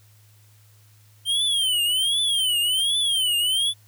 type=tone with vibrato; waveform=square; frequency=3136 Hz; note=G7; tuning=in tune; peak=-20 dBFS; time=1.25-3.74 s; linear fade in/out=50 ms; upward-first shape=triangle; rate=1.3 Hz; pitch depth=200 cents each way; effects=added 105 Hz sine -52 dBFS peak until 3.87 s + white hiss -59 dBFS RMS until 3.87 s